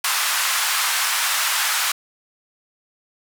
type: band-pass noise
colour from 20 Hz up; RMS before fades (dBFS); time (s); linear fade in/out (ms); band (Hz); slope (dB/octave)
pink; -21; 0.04-1.92; 5; 1000 to 15000; 24
effects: none